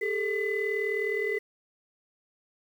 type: tone cluster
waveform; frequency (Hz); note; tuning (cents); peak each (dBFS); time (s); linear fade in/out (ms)
sine; 401.8 / 441.4 / 2011; G4 / A4 / B6; +43 / +5 / +31; -30; 0.01-1.39; 10
effects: tanh soft clip ceiling -19 dBFS + 9-bit